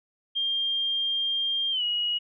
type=tone with pitch glide; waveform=sine; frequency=3200 to 2901 Hz; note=G7 to F#7; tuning=+35 to -35 cents; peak=-24 dBFS; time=0.35-2.19 s; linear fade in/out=20 ms; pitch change=-170 cents; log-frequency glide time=1.71-1.83 s; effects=none